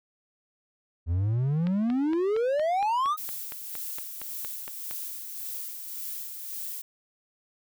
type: exponential sweep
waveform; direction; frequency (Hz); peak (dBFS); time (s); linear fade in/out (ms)
triangle; up; 79.9 to 1278; -21; 1.06-3.17; 50
type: click train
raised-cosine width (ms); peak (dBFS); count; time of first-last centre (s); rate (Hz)
0.3; -23; 15; 1.67-4.911; 4.32
type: noise with tremolo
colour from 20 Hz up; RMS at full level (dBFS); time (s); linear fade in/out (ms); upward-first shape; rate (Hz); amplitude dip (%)
violet; -35; 3.17-6.82; 10; sine; 1.8; 40
effects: none